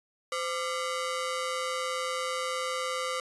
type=ring-modulated tone; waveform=sawtooth; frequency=851 Hz; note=G#5; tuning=42 cents sharp; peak=-23 dBFS; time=0.32-3.2 s; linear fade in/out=2 ms; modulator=336 Hz; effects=resampled to 24000 Hz